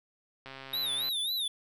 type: click train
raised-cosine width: 0.3 ms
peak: -28 dBFS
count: 85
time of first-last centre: 0.46-1.087 s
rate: 134 Hz
type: tone with vibrato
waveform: square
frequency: 3729 Hz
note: A#7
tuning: in tune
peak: -30 dBFS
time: 0.73-1.48 s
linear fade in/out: 5 ms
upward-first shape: sine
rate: 3.7 Hz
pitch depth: 130 cents each way
effects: none